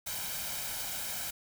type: noise with comb filter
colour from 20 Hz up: white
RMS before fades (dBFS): -37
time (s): 0.06-1.31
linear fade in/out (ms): 10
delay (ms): 1.3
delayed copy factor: +0.6
effects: none